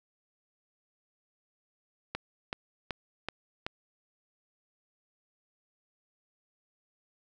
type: click train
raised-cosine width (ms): 0.3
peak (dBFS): -17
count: 5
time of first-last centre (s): 2.15-3.665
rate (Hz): 2.64
effects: none